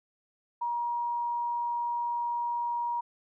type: tone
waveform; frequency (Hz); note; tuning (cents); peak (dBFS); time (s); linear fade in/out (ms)
sine; 951; A#5; +34; -28; 0.61-3.01; 10
effects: none